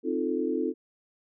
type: chord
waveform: sine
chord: F dominant seventh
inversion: second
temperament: equal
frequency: 261.6 / 311.1 / 349.2 / 440 Hz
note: C4 / Eb4 / F4 / A4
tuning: 0 / 0 / 0 / 0 cents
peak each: -31 dBFS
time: 0.03-0.74 s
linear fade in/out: 50 ms
effects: none